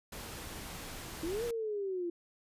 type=noise; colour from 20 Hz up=pink; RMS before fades=-44 dBFS; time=0.12-1.51 s; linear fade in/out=5 ms
type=linear two-way sweep; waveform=sine; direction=up then down; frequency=309.8 to 479.9 to 338.3 Hz; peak=-33 dBFS; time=1.23-2.1 s; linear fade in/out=5 ms; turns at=1.44 s
effects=resampled to 32000 Hz